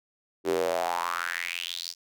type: tone with high-pass filter sweep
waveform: square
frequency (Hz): 43.09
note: F1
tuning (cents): -22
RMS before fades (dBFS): -30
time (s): 0.44-1.95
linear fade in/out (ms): 50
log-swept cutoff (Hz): 350 to 5200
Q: 5.1
effects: none